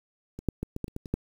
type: clicks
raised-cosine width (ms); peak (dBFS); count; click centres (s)
3; -25 / -12 / -18 / -20 / -18 / -29 / -21 / -27 / -13; 9; 0.39 / 0.487 / 0.63 / 0.764 / 0.843 / 0.881 / 0.964 / 1.058 / 1.14
effects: 8-bit